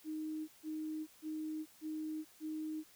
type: tone bursts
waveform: sine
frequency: 311.1 Hz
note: D#4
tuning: in tune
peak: -38 dBFS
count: 5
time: 0.04-2.84 s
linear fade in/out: 50 ms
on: 440 ms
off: 150 ms
effects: white hiss -63 dBFS RMS until 2.95 s